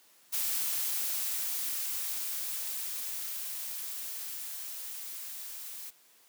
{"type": "noise with level ramp", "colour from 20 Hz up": "blue", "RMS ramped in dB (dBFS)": [-31, -43], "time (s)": [0.32, 5.91], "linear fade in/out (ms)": 20, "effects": ["white hiss -62 dBFS RMS until 6.28 s", "high-pass 200 Hz 12 dB/octave"]}